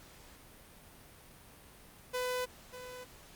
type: tone with echo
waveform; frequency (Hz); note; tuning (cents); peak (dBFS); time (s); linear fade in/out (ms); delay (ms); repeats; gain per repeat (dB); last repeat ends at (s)
sawtooth; 501; B4; +25; -29; 2.13-2.46; 20; 590; 1; -12; 3.05
effects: pink hiss -56 dBFS RMS until 3.35 s + Opus 48 kbps